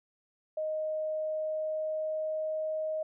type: tone with pitch glide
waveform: sine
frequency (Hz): 622.3 to 625.9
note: D#5 to D#5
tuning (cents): 0 to +10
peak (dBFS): -30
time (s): 0.57-3.03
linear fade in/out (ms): 5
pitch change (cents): +10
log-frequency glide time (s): 1.15-2.77
effects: none